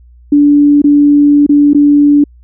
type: tone with dropouts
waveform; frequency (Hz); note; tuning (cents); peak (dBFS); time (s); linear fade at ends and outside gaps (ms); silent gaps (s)
sine; 290.1; D4; -21; -3; 0.32-2.24; 5; 0.819-0.841 / 1.465-1.492 / 1.734-1.746
effects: added 60 Hz sine -37 dBFS peak until 2.43 s